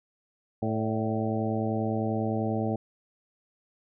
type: harmonic tone with a mistuned harmonic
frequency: 110 Hz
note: A2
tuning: in tune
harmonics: 1 / 2 / 3 / 4 / 5 / 6 / 7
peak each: -31 / -30 / -34 / -35 / -36 / -37 / -36 dBFS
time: 0.62-2.76 s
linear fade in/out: 5 ms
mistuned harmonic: 5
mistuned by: +53 cents
effects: none